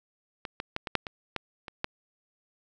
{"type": "clicks", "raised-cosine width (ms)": 0.3, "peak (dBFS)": [-19, -17, -14, -17, -7, -20, -14, -23, -12], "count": 9, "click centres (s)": [0.452, 0.601, 0.764, 0.872, 0.953, 1.068, 1.363, 1.682, 1.844], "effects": []}